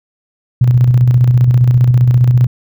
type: tone with tremolo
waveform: sine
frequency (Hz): 123.47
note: B2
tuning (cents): 0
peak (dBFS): -4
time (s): 0.61-2.47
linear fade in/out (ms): 5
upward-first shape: square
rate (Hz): 15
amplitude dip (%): 40
effects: none